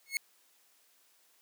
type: tone with exponential growth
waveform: sawtooth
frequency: 2182 Hz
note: C#7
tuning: 28 cents flat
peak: -22 dBFS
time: 0.06-0.17 s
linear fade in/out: 1 ms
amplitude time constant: 23 ms
effects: white hiss -67 dBFS RMS until 1.41 s + high-pass 300 Hz 12 dB/octave